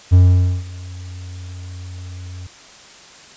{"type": "tone with ADSR envelope", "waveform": "triangle", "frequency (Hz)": 90.6, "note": "F#2", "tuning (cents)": -36, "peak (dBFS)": -3, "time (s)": [0.11, 2.47], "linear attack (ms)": 26, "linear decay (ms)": 500, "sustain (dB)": -24, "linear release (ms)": 4, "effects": ["white hiss -42 dBFS RMS until 3.36 s", "resampled to 16000 Hz"]}